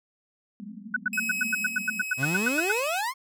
white band-pass noise, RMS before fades -41 dBFS, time 0.6-2.03 s, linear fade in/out 0 ms, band 190 to 240 Hz, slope 96 dB/octave
sine tone bursts, 1492 Hz, F#6, 14 cents sharp, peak -21 dBFS, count 16, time 0.94-2.72 s, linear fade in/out 5 ms, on 25 ms, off 92 ms
45% pulse tone with tremolo, 2556 Hz, D#7, 46 cents sharp, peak -28 dBFS, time 1.13-3.01 s, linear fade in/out 2 ms, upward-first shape square, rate 0.9 Hz, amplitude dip 35%
30% pulse exponential sweep, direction up, 122.3 to 1108.7 Hz, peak -24 dBFS, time 2.17-3.14 s, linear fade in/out 50 ms
effects none

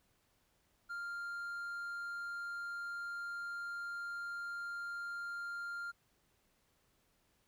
triangle tone, 1396.9 Hz, F6, in tune, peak -38 dBFS, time 0.89-5.92 s, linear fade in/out 20 ms, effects pink hiss -75 dBFS RMS until 7.47 s

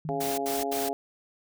sine tone with exponential decay, 155.56 Hz, D#3, in tune, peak -31 dBFS, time 0.05-0.65 s, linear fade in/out 2 ms, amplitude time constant 130 ms
harmonic tone, 138.3 Hz, C#3, 4 cents flat, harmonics 2 / 3 / 4 / 5 / 6, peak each -35 / -32 / -41 / -31 / -37 dBFS, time 0.09-0.93 s, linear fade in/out 0 ms
white noise bursts, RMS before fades -34 dBFS, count 3, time 0.2-0.892 s, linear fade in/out 10 ms, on 180 ms, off 76 ms
effects none

